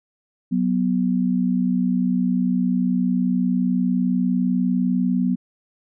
sine tone pair together, 185.65 / 245.6 Hz, F#3 / B3, +6 / -9 cents, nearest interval perfect fourth, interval 485 cents, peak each -20 dBFS, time 0.51-5.36 s, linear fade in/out 20 ms, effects none

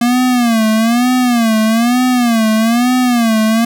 square tone with vibrato, 234.9 Hz, A#3, 13 cents sharp, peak -10 dBFS, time 0.01-3.65 s, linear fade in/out 5 ms, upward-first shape sine, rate 1.1 Hz, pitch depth 130 cents each way, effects none

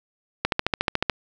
click train, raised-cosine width 0.3 ms, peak -4 dBFS, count 10, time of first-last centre 0.45-1.097 s, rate 13.9 Hz, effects none

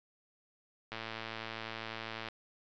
click train, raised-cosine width 0.3 ms, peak -24 dBFS, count 154, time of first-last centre 0.92-2.286 s, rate 112 Hz, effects resampled to 16000 Hz

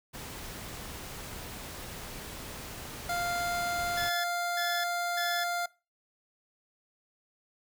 pink noise, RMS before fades -42 dBFS, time 0.13-4.1 s, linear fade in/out 20 ms
25% pulse tone, 698.5 Hz, F5, in tune, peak -26 dBFS, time 3.09-5.66 s, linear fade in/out 5 ms
20% pulse tone bursts, 1727 Hz, A6, 33 cents flat, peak -27 dBFS, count 3, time 3.97-5.44 s, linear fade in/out 5 ms, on 270 ms, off 330 ms
effects noise-tail reverb RT60 0.3 s tail -22 dB re dry

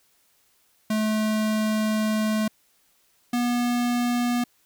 square tone pair in turn, 215.9 / 242.2 Hz, A3 / B3, -33 / -34 cents, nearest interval major second, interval 199 cents, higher second, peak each -22 dBFS, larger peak neither, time 0.9-2.48 / 3.33-4.44 s, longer first, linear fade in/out 5 ms, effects white hiss -64 dBFS RMS until 4.65 s

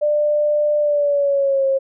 sine tone with pitch glide, 595 to 539.4 Hz, D5 to C#5, +22 to -47 cents, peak -14 dBFS, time 0.01-1.79 s, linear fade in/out 20 ms, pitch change -169 cents, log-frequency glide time 0.79-1.66 s, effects none

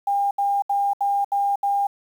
sine tone bursts, 803 Hz, G5, 41 cents sharp, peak -18 dBFS, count 6, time 0.07-1.87 s, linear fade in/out 5 ms, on 240 ms, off 72 ms, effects 8-bit

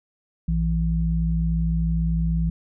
sine tone pair together, 58.33 / 164.81 Hz, A#1 / E3, +2 / 0 cents, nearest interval octave + tritone, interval 1798 cents, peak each -22 dBFS, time 0.48-2.5 s, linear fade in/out 5 ms, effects none

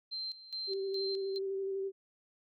sine tone with tremolo, 4129 Hz, C8, 24 cents flat, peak -36 dBFS, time 0.11-1.39 s, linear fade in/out 20 ms, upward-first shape square, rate 2.4 Hz, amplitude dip 80%
sine tone with vibrato, 388.5 Hz, G4, 16 cents flat, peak -33 dBFS, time 0.67-1.92 s, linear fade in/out 50 ms, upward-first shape square, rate 12 Hz, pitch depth 15 cents each way
effects none

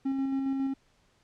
triangle tone with tremolo, 270 Hz, C#4, 45 cents flat, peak -24 dBFS, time 0.05-0.74 s, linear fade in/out 10 ms, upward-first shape square, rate 7.3 Hz, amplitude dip 25%, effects pink hiss -67 dBFS RMS until 1.23 s + low-pass 7000 Hz 12 dB/octave

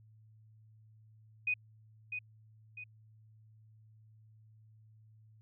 sine tone with echo, 2489 Hz, D#7, in tune, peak -29 dBFS, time 1.47-1.54 s, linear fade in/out 5 ms, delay 650 ms, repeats 2, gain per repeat -7 dB, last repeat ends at 2.84 s, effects added 109 Hz sine -58 dBFS peak until 5.41 s

